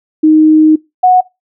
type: tone pair in turn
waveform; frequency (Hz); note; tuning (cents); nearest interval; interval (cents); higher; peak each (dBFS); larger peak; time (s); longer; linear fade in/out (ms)
sine; 311.1 / 734.4; D#4 / F#5; 0 / -13; octave + minor third; 1487; second; -3; neither; 0.23-0.76 / 1.03-1.21; first; 10
effects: noise-tail reverb RT60 0.2 s tail -21 dB re dry